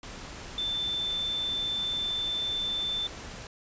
sine tone in noise, 3540 Hz, A7, 10 cents sharp, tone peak -28 dBFS, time 0.58-3.07 s, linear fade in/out 2 ms, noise pink, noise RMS -42 dBFS, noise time 0.03-3.47 s, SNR +11 dB, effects resampled to 16000 Hz

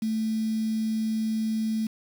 sine tone with quantisation, 220 Hz, A3, in tune, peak -24 dBFS, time 0.02-1.87 s, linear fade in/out 5 ms, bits 7, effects none

